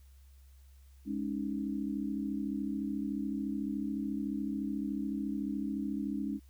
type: chord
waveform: sine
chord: Ab suspended fourth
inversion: none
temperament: equal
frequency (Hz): 207.7 / 277.2 / 311.1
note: Ab3 / Db4 / Eb4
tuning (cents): 0 / 0 / 0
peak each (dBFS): -36 / -36 / -39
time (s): 1.05-6.4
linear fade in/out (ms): 50
effects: added 67 Hz sine -54 dBFS peak until 6.49 s + white hiss -70 dBFS RMS until 6.49 s